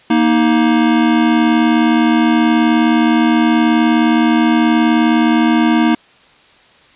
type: tone pair together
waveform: square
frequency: 234.6 / 313.7 Hz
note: A#3 / D#4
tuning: +11 / +14 cents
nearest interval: perfect fourth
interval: 503 cents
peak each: -13 dBFS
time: 0.1-5.95 s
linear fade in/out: 5 ms
effects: white hiss -47 dBFS RMS until 6.95 s + resampled to 8000 Hz